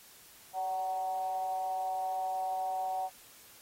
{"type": "tone with frequency modulation", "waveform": "sine", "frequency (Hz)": 751, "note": "F#5", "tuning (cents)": 26, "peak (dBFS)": -31, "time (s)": [0.53, 3.1], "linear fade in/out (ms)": 50, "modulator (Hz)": 178, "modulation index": 0.49, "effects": ["white hiss -56 dBFS RMS until 3.61 s", "AAC 48 kbps"]}